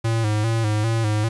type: tone with vibrato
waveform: square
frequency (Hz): 110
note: A2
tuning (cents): 0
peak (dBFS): -19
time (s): 0.04-1.29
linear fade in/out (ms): 10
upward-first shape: square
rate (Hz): 2.5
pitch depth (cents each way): 60
effects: resampled to 24000 Hz + 8-bit